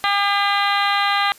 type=harmonic tone; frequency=402.5 Hz; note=G4; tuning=46 cents sharp; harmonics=2 / 3 / 4 / 5 / 6 / 7 / 8 / 9 / 10; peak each=-21 / -21 / -25 / -24 / -30 / -30 / -28 / -31 / -28 dBFS; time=0.04-1.32 s; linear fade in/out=0 ms; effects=white hiss -46 dBFS RMS until 1.38 s + resampled to 32000 Hz